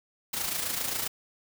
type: noise with amplitude modulation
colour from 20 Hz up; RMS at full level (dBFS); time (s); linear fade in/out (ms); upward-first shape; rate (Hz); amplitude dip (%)
white; -29; 0.33-1.08; 10; sine; 27.4; 55
effects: none